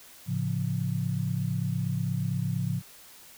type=chord; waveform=sine; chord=A augmented; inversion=none; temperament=equal; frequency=110 / 138.59 / 174.61 Hz; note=A2 / C#3 / E#3; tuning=0 / 0 / 0 cents; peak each=-31 / -30 / -31 dBFS; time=0.26-2.82 s; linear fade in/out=50 ms; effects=white hiss -51 dBFS RMS until 3.37 s